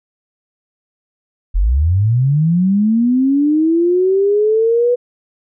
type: linear sweep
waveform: sine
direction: up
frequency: 38.89 to 493.9 Hz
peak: -10 dBFS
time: 1.54-4.96 s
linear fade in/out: 20 ms
effects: none